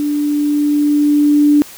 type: tone with level ramp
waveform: sine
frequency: 293.7 Hz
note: D4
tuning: in tune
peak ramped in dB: -14 to -6 dBFS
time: 0-1.62 s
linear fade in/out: 0 ms
effects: white hiss -36 dBFS RMS until 1.77 s

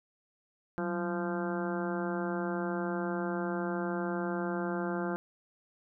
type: harmonic tone with a mistuned harmonic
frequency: 173.3 Hz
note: F3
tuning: 13 cents flat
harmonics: 1 / 2 / 3 / 4 / 5 / 6 / 7 / 8 / 9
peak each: -35 / -35 / -40 / -41 / -43 / -46 / -46 / -43 / -44 dBFS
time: 0.78-5.16 s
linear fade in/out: 0 ms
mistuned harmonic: 1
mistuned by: +120 cents
effects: none

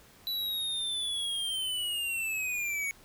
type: linear sweep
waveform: square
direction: down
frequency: 3968 to 2217 Hz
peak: -31 dBFS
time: 0.27-2.91 s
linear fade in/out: 0 ms
effects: pink hiss -57 dBFS RMS until 3.04 s

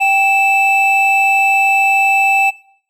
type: tone pair together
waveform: triangle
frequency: 784 / 2637 Hz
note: G5 / E7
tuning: 0 / 0 cents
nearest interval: octave + major sixth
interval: 2100 cents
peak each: -11 dBFS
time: 0-2.51 s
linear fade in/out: 20 ms
effects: noise-tail reverb RT60 0.6 s tail -21 dB re dry

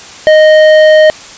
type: tone with hard clipping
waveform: triangle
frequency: 620 Hz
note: D#5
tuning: 6 cents flat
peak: -3 dBFS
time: 0.27-1.1 s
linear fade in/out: 0 ms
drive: 14 dB
effects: white hiss -30 dBFS RMS until 1.37 s + resampled to 16000 Hz

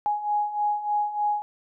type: beating tone pair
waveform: sine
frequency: 830.6 / 833.9 Hz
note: G#5 / G#5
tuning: 0 / +7 cents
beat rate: 3.3 Hz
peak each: -29 / -24 dBFS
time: 0.06-1.42 s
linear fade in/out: 0 ms
effects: none

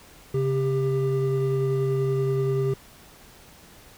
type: tone pair together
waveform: triangle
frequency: 135.81 / 397 Hz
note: C#3 / G4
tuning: -35 / +22 cents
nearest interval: octave + perfect fifth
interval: 1857 cents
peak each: -22 dBFS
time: 0.34-2.74 s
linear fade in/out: 5 ms
effects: pink hiss -50 dBFS RMS until 3.97 s

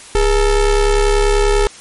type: ring-modulated tone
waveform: square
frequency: 222.1 Hz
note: A3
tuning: 16 cents sharp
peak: -8 dBFS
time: 0.15-1.67 s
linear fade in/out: 0 ms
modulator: 187 Hz
effects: white hiss -37 dBFS RMS until 1.8 s + MP3 48 kbps

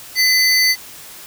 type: tone pair together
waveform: square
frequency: 2023 / 4541 Hz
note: B6 / C#8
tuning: +41 / +41 cents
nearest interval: octave + major second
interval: 1400 cents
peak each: -15 dBFS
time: 0.15-0.76 s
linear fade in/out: 50 ms
effects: white hiss -37 dBFS RMS until 1.26 s

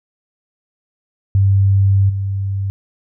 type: tone with level steps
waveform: sine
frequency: 98 Hz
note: G2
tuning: in tune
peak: -9 / -17 dBFS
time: 1.35-2.7 s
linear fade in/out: 0 ms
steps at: 2.09 s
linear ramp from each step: 10 ms
effects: none

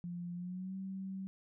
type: tone with pitch glide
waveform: sine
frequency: 174.61 to 191.52 Hz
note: F3 to G3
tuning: 0 to -40 cents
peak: -39 dBFS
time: 0.04-1.27 s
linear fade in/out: 0 ms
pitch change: +160 cents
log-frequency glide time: 0.34-0.76 s
effects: none

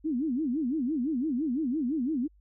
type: tone with vibrato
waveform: sine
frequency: 277.2 Hz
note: C#4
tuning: in tune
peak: -26 dBFS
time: 0.04-2.28 s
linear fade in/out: 20 ms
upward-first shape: sine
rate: 5.9 Hz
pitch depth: 280 cents each way
effects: added 50 Hz sine -57 dBFS peak until 2.4 s

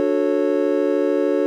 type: chord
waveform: triangle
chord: D major seventh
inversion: none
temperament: just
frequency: 293.7 / 367.1 / 440.5 / 550.6 Hz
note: D4 / F#4 / A4 / C#5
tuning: 0 / -14 / +2 / -12 cents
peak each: -20 dBFS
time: 0-1.46 s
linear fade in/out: 0 ms
effects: none

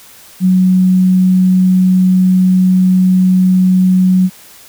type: tone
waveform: sine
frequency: 185 Hz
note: F#3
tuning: in tune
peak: -6 dBFS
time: 0.4-4.3 s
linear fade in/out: 50 ms
effects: white hiss -39 dBFS RMS until 4.68 s

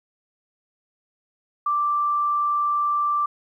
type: tone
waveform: sine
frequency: 1174.7 Hz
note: D6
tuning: in tune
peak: -19 dBFS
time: 1.66-3.26 s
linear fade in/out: 5 ms
effects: 10-bit

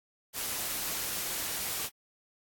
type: noise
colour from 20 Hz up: white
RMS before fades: -34 dBFS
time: 0.33-1.9 s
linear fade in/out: 50 ms
effects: AAC 64 kbps

